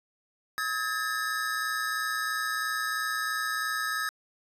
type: tone cluster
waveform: square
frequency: 1275 / 1643 / 1766 Hz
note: D#6 / G#6 / A6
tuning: +42 / -19 / +6 cents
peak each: -33 / -33 / -35 dBFS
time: 0.58-4.09 s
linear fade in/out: 0 ms
effects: resampled to 32000 Hz